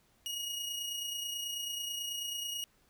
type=tone with amplitude modulation; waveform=sawtooth; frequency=2882 Hz; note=F#7; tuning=46 cents flat; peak=-31 dBFS; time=0.26-2.64 s; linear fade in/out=0 ms; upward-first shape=sine; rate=29.2 Hz; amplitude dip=40%; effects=pink hiss -69 dBFS RMS until 2.89 s